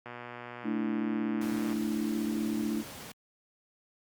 click train, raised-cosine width 0.5 ms, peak -27 dBFS, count 203, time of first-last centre 0.06-1.729 s, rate 121 Hz
sine chord, A suspended fourth, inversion none, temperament equal, 220 / 293.7 / 329.6 Hz, A3 / D4 / E4, 0 / 0 / 0 cents, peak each -31 / -34 / -35 dBFS, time 0.63-2.84 s, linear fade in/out 50 ms
pink noise, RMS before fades -44 dBFS, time 1.41-3.12 s, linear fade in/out 5 ms
effects high-pass 100 Hz 12 dB/octave + Opus 48 kbps

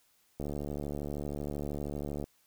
click train, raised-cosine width 2 ms, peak -24 dBFS, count 135, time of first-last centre 0.4-2.241 s, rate 72.8 Hz, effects white hiss -69 dBFS RMS until 2.46 s

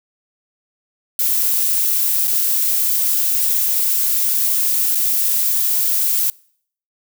violet noise with dropouts, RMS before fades -17 dBFS, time 1.19-6.3 s, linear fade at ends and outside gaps 1 ms, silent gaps 2.273-2.277 / 4.949-4.954 s, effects noise-tail reverb RT60 0.6 s tail -25 dB re dry

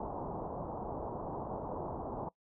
white low-pass noise, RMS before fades -40 dBFS, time 0-2.29 s, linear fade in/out 5 ms, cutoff 980 Hz, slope 48 dB/octave, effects noise-tail reverb RT60 0.1 s tail -22 dB re dry

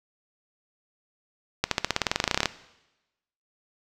accelerating click train, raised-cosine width 0.2 ms, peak -4 dBFS, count 19, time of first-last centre 1.64-2.457 s, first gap 73 ms, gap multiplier 0.94, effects noise-tail reverb RT60 1.0 s tail -17 dB re dry

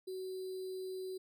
sine tone with sample-and-hold, 374.4 Hz, F#4, 20 cents sharp, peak -39 dBFS, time 0.07-1.18 s, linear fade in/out 10 ms, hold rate 4410 Hz, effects none

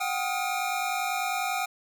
square tone cluster, 731 / 781 / 1260 / 1411 / 2411 Hz, F#5 / G5 / D#6 / F6 / D7, -21 / -7 / +21 / +17 / +45 cents, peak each -33 / -32 / -36 / -39 / -35 dBFS, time 0-1.66 s, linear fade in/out 10 ms, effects none

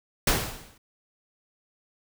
pink noise with exponential decay, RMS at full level -19 dBFS, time 0.27-0.78 s, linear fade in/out 5 ms, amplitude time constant 110 ms, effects none

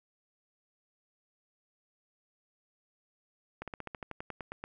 slowing click train, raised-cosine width 0.5 ms, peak -24 dBFS, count 13, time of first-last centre 3.62-4.64 s, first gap 57 ms, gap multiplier 1.07, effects none

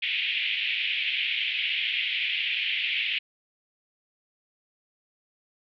pink band-pass noise, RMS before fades -28 dBFS, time 0.02-3.19 s, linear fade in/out 10 ms, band 2200 to 3300 Hz, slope 48 dB/octave, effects none

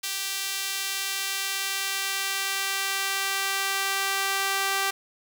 sawtooth tone with high-pass filter sweep, 390.7 Hz, G4, 6 cents flat, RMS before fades -28 dBFS, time 0.03-4.91 s, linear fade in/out 10 ms, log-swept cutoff 3200 to 1100 Hz, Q 0.74, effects none

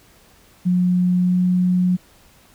sine tone with pitch glide, 180 to 181.04 Hz, F#3 to F#3, -47 to -37 cents, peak -14 dBFS, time 0.65-1.97 s, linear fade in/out 20 ms, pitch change +10 cents, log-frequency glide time 1.2-1.39 s, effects pink hiss -52 dBFS RMS until 2.54 s

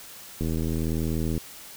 click train, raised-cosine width 3 ms, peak -16 dBFS, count 79, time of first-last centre 0.41-1.378 s, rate 80.6 Hz, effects white hiss -44 dBFS RMS until 1.76 s

